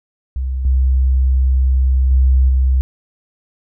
sine tone with level steps, 65 Hz, C2, 11 cents flat, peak -17 / -10 / -8 / -10 dBFS, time 0.36-2.81 s, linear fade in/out 0 ms, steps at 0.65 / 2.11 / 2.49 s, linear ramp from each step 2 ms, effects none

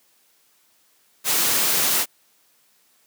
white noise, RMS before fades -20 dBFS, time 1.24-2.06 s, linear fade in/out 50 ms, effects white hiss -61 dBFS RMS until 3.06 s + high-pass 150 Hz 12 dB/octave

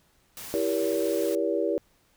white noise, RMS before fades -40 dBFS, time 0.37-1.35 s, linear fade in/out 0 ms
sine chord, E diminished seventh, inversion none, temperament just, 329.6 / 395.6 / 474.7 / 569.6 Hz, E4 / G4 / Bb4 / Db5, 0 / +16 / +31 / +47 cents, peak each -29 dBFS, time 0.54-1.78 s, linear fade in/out 0 ms
effects pink hiss -65 dBFS RMS until 2.16 s

